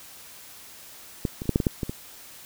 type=clicks; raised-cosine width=3 ms; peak=-11 / -19 / -28 / -8 / -6 / -11 / -7 / -14 / -17 dBFS; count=9; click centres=1.252 / 1.419 / 1.456 / 1.493 / 1.559 / 1.602 / 1.668 / 1.832 / 1.895 s; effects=white hiss -46 dBFS RMS until 2.45 s